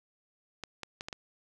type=clicks; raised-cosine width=0.2 ms; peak=-21 dBFS; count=5; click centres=0.637 / 0.833 / 1.009 / 1.085 / 1.128 s; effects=none